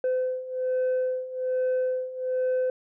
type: beating tone pair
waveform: sine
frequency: 510 / 511.2 Hz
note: C5 / C5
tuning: -44 / -40 cents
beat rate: 1.2 Hz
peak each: -27 / -24 dBFS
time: 0.04-2.7 s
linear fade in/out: 2 ms
effects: tanh soft clip ceiling -21 dBFS